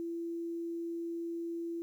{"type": "tone", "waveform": "sine", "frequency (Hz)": 336.9, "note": "E4", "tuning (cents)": 38, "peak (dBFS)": -35, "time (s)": [0, 1.82], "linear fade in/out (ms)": 0, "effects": ["11-bit"]}